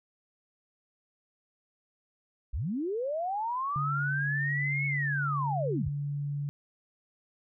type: linear two-way sweep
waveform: sine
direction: up then down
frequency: 41.02 to 2217 to 41.02 Hz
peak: -29 dBFS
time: 2.53-5.89 s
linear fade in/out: 10 ms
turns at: 4.86 s
type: tone with pitch glide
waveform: sine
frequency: 142.3 to 143.62 Hz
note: C#3 to D3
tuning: +46 to -38 cents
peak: -30 dBFS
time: 3.76-6.49 s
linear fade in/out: 0 ms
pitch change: +16 cents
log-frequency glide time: 5.81-5.86 s
effects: none